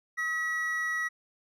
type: tone pair together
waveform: triangle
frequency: 1276.1 / 1932 Hz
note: D#6 / B6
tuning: +43 / -39 cents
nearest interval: perfect fifth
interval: 718 cents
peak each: -35 / -27 dBFS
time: 0.17-1.09 s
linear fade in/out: 20 ms
effects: none